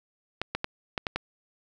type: clicks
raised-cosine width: 0.3 ms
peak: -12 dBFS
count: 6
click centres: 0.416 / 0.55 / 0.644 / 0.978 / 1.068 / 1.16 s
effects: none